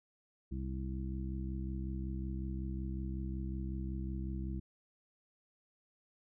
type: harmonic tone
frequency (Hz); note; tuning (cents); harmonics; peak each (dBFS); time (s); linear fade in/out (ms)
65.41; C2; 0; 1 / 2 / 3 / 4 / 5; -38 / -44 / -43 / -53 / -47; 0.51-4.6; 10
effects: none